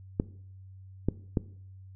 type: clicks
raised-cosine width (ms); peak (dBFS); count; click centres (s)
3; -12; 3; 0.199 / 1.086 / 1.372
effects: noise-tail reverb RT60 0.6 s tail -19 dB re dry + added 95 Hz sine -46 dBFS peak until 1.95 s